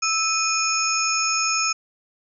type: tone cluster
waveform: sine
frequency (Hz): 1310 / 2478 / 5280 / 6640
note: E6 / D#7 / E8 / G#8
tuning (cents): -11 / -8 / +2 / -1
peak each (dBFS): -25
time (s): 0.02-1.73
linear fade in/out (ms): 10
effects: none